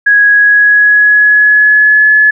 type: tone with pitch glide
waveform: sine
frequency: 1661.2 to 1710.9 Hz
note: G#6 to A6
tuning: 0 to -49 cents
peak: -3 dBFS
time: 0.06-2.31 s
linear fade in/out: 10 ms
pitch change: +51 cents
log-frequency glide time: 0.27-2.1 s
effects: none